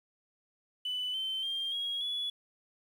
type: tone with pitch steps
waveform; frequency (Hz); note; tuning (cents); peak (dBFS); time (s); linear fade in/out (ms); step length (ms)
triangle; 2992 / 3090 / 3192 / 3297 / 3405; F#7 / G7 / G7 / G#7 / G#7; +19 / -26 / +31 / -13 / +42; -29; 0.85-2.3; 5; 290
effects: tanh soft clip ceiling -29 dBFS + 10-bit